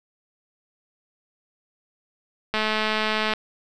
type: click train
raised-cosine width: 0.3 ms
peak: -8 dBFS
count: 173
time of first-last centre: 2.54-3.336 s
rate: 216 Hz
effects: none